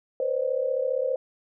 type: tone cluster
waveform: sine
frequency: 494 / 529 / 601 Hz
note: B4 / C5 / D5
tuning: 0 / +19 / +40 cents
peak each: -29 / -25 / -32 dBFS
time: 0.2-1.16 s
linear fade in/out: 2 ms
effects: none